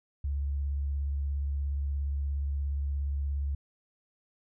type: tone with vibrato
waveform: sine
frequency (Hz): 70.4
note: C#2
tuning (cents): +27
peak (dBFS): -28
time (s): 0.24-3.55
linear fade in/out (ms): 5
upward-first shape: sine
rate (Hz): 17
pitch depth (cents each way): 30
effects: none